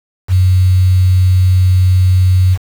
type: tone with quantisation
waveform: sine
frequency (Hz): 92.3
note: F#2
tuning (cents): -4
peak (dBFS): -6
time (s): 0.28-2.58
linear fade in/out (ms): 50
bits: 5
effects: none